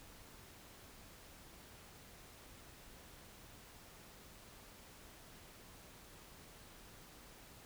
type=silence; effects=pink hiss -58 dBFS RMS until 7.65 s